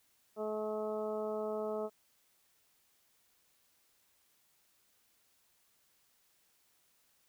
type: harmonic tone with a mistuned harmonic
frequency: 214.3 Hz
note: A3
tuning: 45 cents flat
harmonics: 1 / 2 / 3 / 4 / 5 / 6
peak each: -44 / -37 / -39 / -48 / -51 / -49 dBFS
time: 0.36-1.9 s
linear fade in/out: 50 ms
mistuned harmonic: 5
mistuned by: +18 cents
effects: white hiss -72 dBFS RMS until 7.28 s